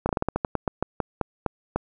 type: slowing click train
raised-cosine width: 1 ms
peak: -9 dBFS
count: 15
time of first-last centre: 0.06-1.76 s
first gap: 31 ms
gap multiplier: 1.19
effects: none